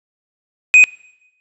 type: tone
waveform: triangle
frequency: 2500 Hz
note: D#7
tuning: 8 cents sharp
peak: -3 dBFS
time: 0.74-0.84 s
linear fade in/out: 0 ms
effects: noise-tail reverb RT60 0.9 s tail -23 dB re dry + resampled to 24000 Hz